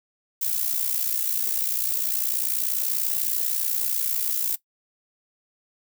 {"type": "noise with amplitude modulation", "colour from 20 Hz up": "violet", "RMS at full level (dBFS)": -22, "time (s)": [0.41, 4.56], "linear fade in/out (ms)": 10, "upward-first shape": "sine", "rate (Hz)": 60.3, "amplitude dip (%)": 70, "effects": ["noise-tail reverb RT60 0.1 s tail -18 dB re dry"]}